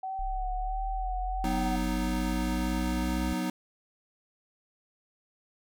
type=tone with vibrato; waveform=sine; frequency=755 Hz; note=F#5; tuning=35 cents sharp; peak=-32 dBFS; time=0.03-1.76 s; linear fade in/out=5 ms; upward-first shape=sine; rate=1.5 Hz; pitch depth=34 cents each way
type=linear sweep; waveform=sine; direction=up; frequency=32.14 to 61.74 Hz; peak=-31 dBFS; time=0.19-3.33 s; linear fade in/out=0 ms
type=chord; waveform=square; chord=B major; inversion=second; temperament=equal; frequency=185 / 246.9 / 311.1 Hz; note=F#3 / B3 / D#4; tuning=0 / 0 / 0 cents; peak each=-34 dBFS; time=1.44-3.5 s; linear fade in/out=2 ms
effects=none